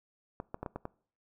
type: clicks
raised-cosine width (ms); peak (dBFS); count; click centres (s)
1; -23; 6; 0.401 / 0.544 / 0.63 / 0.662 / 0.76 / 0.854
effects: noise-tail reverb RT60 0.5 s tail -23 dB re dry